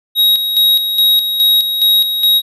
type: tone with tremolo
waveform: square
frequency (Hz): 3799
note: A#7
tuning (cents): +32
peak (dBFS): -8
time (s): 0.15-2.42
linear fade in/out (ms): 50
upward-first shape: square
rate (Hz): 2.4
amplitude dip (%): 55
effects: resampled to 32000 Hz